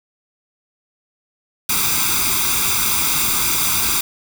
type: noise with comb filter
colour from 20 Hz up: white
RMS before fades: -18 dBFS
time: 1.69-4.01 s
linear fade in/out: 5 ms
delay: 0.83 ms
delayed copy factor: +0.85
effects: none